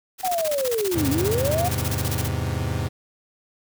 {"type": "noise with tremolo", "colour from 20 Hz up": "white", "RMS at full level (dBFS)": -29, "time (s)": [0.18, 2.3], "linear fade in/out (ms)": 50, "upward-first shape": "square", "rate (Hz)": 15, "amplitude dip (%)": 80}
{"type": "linear two-way sweep", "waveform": "sine", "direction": "down then up", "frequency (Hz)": [757, 261.6, 737], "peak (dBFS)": -21, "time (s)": [0.23, 1.69], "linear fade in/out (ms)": 10, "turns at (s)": 1.09}
{"type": "chord", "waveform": "40% pulse", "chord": "E augmented", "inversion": "none", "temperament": "equal", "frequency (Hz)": [82.41, 103.83, 130.81], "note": ["E2", "G#2", "B#2"], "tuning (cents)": [0, 0, 0], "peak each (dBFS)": -27, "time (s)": [0.94, 2.89], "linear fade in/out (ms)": 20}
{"effects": []}